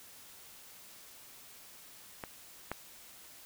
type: clicks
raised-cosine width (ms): 0.5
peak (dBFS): -24 / -20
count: 2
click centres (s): 2.238 / 2.716
effects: white hiss -54 dBFS RMS until 3.45 s